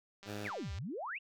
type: click train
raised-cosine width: 0.2 ms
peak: -35 dBFS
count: 111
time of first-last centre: 0.23-0.786 s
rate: 198 Hz
type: tone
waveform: 10% pulse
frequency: 103.83 Hz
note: G#2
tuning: in tune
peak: -32 dBFS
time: 0.25-0.51 s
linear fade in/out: 50 ms
type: exponential two-way sweep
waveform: sine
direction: down then up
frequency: 2924 to 65.41 to 2924 Hz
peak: -38 dBFS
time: 0.44-1.19 s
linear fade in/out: 20 ms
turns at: 0.73 s
effects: none